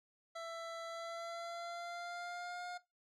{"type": "tone with pitch glide", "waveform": "25% pulse", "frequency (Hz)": [665, 712.7], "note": ["E5", "F5"], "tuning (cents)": [15, 35], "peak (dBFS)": -39, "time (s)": [0.35, 2.78], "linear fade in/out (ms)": 10, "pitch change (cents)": 120, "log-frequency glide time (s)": [0.86, 2.65], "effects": ["noise-tail reverb RT60 0.2 s tail -18 dB re dry", "low-pass 6000 Hz 12 dB/octave"]}